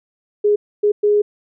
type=tone bursts at uneven times; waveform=sine; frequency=415.3 Hz; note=G#4; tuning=in tune; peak=-11 dBFS; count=3; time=0.44-0.56 / 0.83-0.92 / 1.03-1.22 s; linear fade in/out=10 ms; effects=none